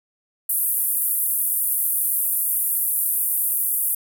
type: band-pass noise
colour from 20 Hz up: white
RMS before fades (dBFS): -22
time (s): 0.49-3.95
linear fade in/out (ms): 5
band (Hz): 9900 to 15000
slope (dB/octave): 48
effects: none